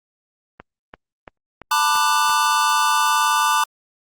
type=click train; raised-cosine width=0.5 ms; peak=-20 dBFS; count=6; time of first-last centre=0.6-2.295 s; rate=2.95 Hz
type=chord; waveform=square; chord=B minor seventh; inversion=third; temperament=just; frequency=889 / 987.8 / 1185.3 / 1481.6 Hz; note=A5 / B5 / D6 / F#6; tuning=+18 / 0 / +16 / +2 cents; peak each=-22 / -23 / -20 / -25 dBFS; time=1.71-3.64 s; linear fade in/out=5 ms
effects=Opus 24 kbps